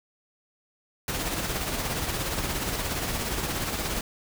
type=noise with tremolo; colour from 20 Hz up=pink; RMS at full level=-28 dBFS; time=1.08-4.01 s; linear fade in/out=2 ms; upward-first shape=sine; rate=17 Hz; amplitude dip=40%; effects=none